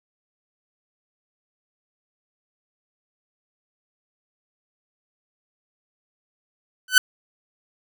sawtooth tone with exponential growth, 1508 Hz, F#6, 32 cents sharp, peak -3 dBFS, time 6.88-6.98 s, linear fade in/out 2 ms, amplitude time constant 21 ms, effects none

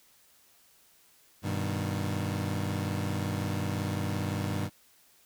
25% pulse chord, G augmented, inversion none, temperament equal, 98 / 123.47 / 155.56 Hz, G2 / B2 / D#3, 0 / 0 / 0 cents, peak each -28 / -33 / -32 dBFS, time 1.42-4.7 s, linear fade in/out 50 ms, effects white hiss -62 dBFS RMS until 5.25 s

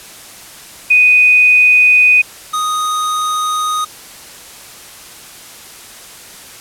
sine / square tone pair in turn, 2489 / 1244.5 Hz, D#7 / D#6, 0 / 0 cents, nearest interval octave, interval 1200 cents, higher first, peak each -5 / -15 dBFS, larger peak first, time 0.9-2.22 / 2.53-3.85 s, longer neither, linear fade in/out 10 ms, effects white hiss -35 dBFS RMS until 6.6 s + low-pass 12000 Hz 12 dB/octave

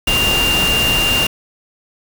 sine tone in noise, 2794 Hz, F7, in tune, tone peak -14 dBFS, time 0.07-1.27 s, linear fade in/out 5 ms, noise pink, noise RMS -19 dBFS, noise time 0.07-1.27 s, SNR +2 dB, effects none

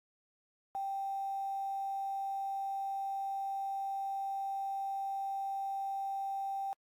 sine tone with quantisation, 784 Hz, G5, in tune, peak -34 dBFS, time 0.75-6.73 s, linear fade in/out 0 ms, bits 10, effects AAC 64 kbps

